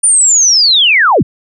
sine linear sweep, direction down, 9390 to 64.2 Hz, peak -5 dBFS, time 0.03-1.23 s, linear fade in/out 10 ms, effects none

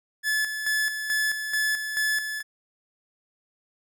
45% pulse tone with tremolo, 1725 Hz, A6, 35 cents flat, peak -22 dBFS, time 0.23-2.43 s, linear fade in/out 50 ms, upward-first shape square, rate 2.3 Hz, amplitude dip 55%, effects none

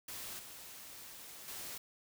white noise with level steps, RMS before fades -45 / -51 / -45 dBFS, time 0.08-1.78 s, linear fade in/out 5 ms, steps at 0.39 / 1.48 s, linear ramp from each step 2 ms, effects none

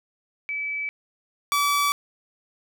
sine / sawtooth tone pair in turn, 2300 / 1150 Hz, D7 / D6, -37 / -37 cents, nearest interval octave, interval 1200 cents, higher first, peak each -26 / -16 dBFS, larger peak second, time 0.49-0.89 / 1.52-1.92 s, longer neither, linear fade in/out 0 ms, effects none

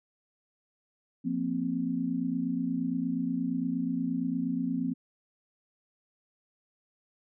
sine chord, F suspended fourth, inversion none, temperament equal, 174.61 / 233.1 / 261.6 Hz, F3 / Bb3 / C4, 0 / 0 / 0 cents, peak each -34 / -33 / -30 dBFS, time 1.24-4.94 s, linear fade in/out 20 ms, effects none

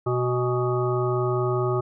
harmonic tone with a mistuned harmonic, 124.3 Hz, B2, 12 cents sharp, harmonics 1 / 3 / 5 / 7 / 9 / 10, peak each -25 / -24 / -32 / -34 / -34 / -32 dBFS, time 0.06-1.81 s, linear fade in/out 10 ms, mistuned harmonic 7, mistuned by -70 cents, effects none

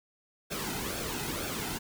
pink noise with flanger, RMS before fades -35 dBFS, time 0.5-1.79 s, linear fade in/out 20 ms, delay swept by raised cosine 1 to 1.8 ms, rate 2.1 Hz, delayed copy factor -0.6, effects none

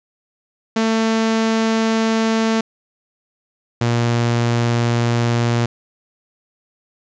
sawtooth tone pair in turn, 223.4 / 118.34 Hz, A3 / A#2, +27 / +27 cents, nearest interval major seventh, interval 1100 cents, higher first, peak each -11 dBFS, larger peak neither, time 0.76-2.61 / 3.81-5.66 s, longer neither, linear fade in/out 5 ms, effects resampled to 16000 Hz + 8-bit

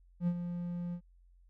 triangle tone with ADSR envelope, 174.61 Hz, F3, in tune, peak -24 dBFS, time 0.2-1.01 s, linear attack 73 ms, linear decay 63 ms, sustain -9 dB, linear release 76 ms, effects added 44 Hz sine -59 dBFS peak until 1.49 s

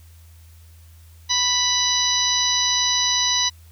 harmonic tone, 987.8 Hz, B5, in tune, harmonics 1 / 2 / 3 / 4 / 5 / 6, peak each -28 / -29 / -27 / -21 / -26 / -23 dBFS, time 1.29-3.5 s, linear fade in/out 20 ms, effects added 82 Hz sine -44 dBFS peak until 3.71 s + white hiss -56 dBFS RMS until 3.71 s

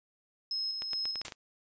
sine tone with tremolo, 5160 Hz, E8, 38 cents flat, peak -31 dBFS, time 0.51-1.22 s, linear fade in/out 2 ms, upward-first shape square, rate 2.5 Hz, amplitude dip 35%
clicks, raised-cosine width 0.2 ms, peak -23 dBFS, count 7, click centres 0.821 / 0.933 / 1.055 / 1.157 / 1.215 / 1.282 / 1.322 s
white noise with exponential decay, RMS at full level -35 dBFS, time 1.25-1.35 s, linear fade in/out 0 ms, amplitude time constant 21 ms
effects resampled to 16000 Hz

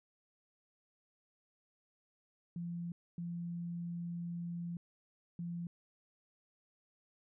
sine tone bursts at uneven times, 171.8 Hz, F3, 28 cents flat, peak -38 dBFS, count 3, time 2.56-2.92 / 3.18-4.77 / 5.39-5.67 s, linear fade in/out 2 ms, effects none

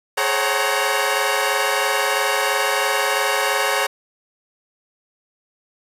15% pulse tone cluster, 423 / 535 / 558 / 754 / 932 Hz, G#4 / C5 / C#5 / F#5 / A#5, +32 / +38 / +11 / +32 / -1 cents, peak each -18 dBFS, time 0.17-3.87 s, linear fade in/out 10 ms, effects resampled to 32000 Hz + 7-bit

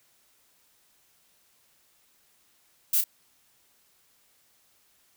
violet noise with echo, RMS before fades -23 dBFS, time 2.93-3.01 s, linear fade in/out 5 ms, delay 31 ms, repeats 1, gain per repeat -8 dB, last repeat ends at 3.041 s, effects white hiss -65 dBFS RMS until 5.16 s

